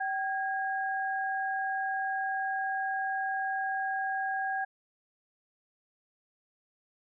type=tone pair together; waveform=sine; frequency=771.1 / 1634 Hz; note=G5 / G#6; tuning=-29 / -29 cents; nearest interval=octave + minor second; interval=1300 cents; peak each=-31 / -33 dBFS; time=0-4.65 s; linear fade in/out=10 ms; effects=none